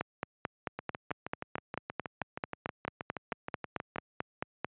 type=two click trains; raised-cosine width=0.5 ms; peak=-21 / -17 dBFS; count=21 / 22; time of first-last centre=0.79-3.96 / 0.01-4.646 s; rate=6.31 / 4.53 Hz; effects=high-pass 100 Hz 12 dB/octave + resampled to 8000 Hz